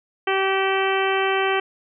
harmonic tone with a mistuned harmonic, 386.1 Hz, G4, 26 cents flat, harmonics 1 / 2 / 3 / 4 / 5 / 6 / 7 / 8, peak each -22 / -25 / -27 / -28 / -29 / -30 / -30 / -31 dBFS, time 0.27-1.6 s, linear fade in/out 5 ms, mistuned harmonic 7, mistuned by -23 cents, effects none

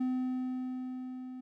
triangle tone with level ramp, 255.1 Hz, C4, 44 cents flat, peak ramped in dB -26 to -39 dBFS, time 0-1.41 s, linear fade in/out 10 ms, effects none

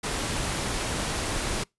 pink noise, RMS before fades -29 dBFS, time 0.03-1.64 s, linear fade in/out 10 ms, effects noise-tail reverb RT60 0.2 s tail -26 dB re dry + resampled to 24000 Hz

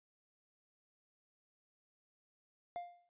triangle tone with exponential decay, 701 Hz, F5, 6 cents sharp, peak -35 dBFS, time 2.76-3.09 s, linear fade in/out 0 ms, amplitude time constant 70 ms, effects resampled to 8000 Hz

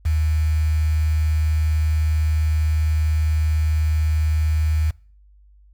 sine tone with quantisation, 77.78 Hz, D#2, in tune, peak -16 dBFS, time 0.05-4.91 s, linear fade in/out 10 ms, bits 6, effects noise-tail reverb RT60 0.5 s tail -25 dB re dry + added 50 Hz sine -48 dBFS peak until 5.73 s

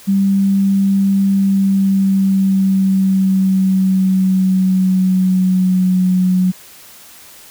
sine tone with pitch glide, 196 to 183.93 Hz, G3 to F#3, 0 to -10 cents, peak -10 dBFS, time 0.07-6.52 s, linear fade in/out 20 ms, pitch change -110 cents, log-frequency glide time 1.25-6.08 s, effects white hiss -40 dBFS RMS until 7.5 s

